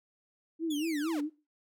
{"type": "tone with vibrato", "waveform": "sine", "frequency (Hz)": 310, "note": "D#4", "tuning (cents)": -6, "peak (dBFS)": -29, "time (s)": [0.59, 1.3], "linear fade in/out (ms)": 50, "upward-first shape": "sine", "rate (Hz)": 4.4, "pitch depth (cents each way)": 120}
{"type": "linear sweep", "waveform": "sawtooth", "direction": "down", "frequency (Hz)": [3520, 394.7], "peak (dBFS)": -36, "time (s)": [0.7, 1.21], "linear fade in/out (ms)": 10}
{"effects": ["noise-tail reverb RT60 0.3 s tail -21 dB re dry"]}